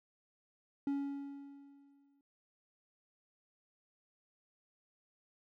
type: tone with exponential decay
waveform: triangle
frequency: 280 Hz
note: C#4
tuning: 18 cents sharp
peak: -29 dBFS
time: 0.87-2.21 s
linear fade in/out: 2 ms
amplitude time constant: 290 ms
effects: none